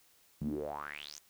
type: tone with band-pass filter sweep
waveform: sawtooth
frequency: 73.42 Hz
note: D2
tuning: in tune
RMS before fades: -40 dBFS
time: 0.41-1.19 s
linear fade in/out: 5 ms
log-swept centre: 170 to 7000 Hz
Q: 7.8
effects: white hiss -66 dBFS RMS until 1.29 s